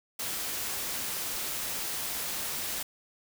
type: noise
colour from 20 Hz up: white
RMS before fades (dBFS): -34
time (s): 0.19-2.83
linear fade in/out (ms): 5
effects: none